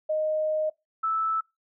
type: tone pair in turn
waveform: sine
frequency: 620 / 1313.7 Hz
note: D#5 / E6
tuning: -6 / -6 cents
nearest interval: octave + minor second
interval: 1300 cents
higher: second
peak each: -23 dBFS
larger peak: neither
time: 0.09-0.7 / 1.03-1.41 s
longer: first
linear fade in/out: 10 ms
effects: noise-tail reverb RT60 0.2 s tail -23 dB re dry